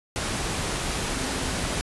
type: tone in noise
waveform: sine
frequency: 260 Hz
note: C4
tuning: 11 cents flat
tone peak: -35 dBFS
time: 1.12-1.63 s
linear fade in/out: 0 ms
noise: pink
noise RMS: -28 dBFS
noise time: 0.16-1.81 s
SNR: -10 dB
effects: resampled to 24000 Hz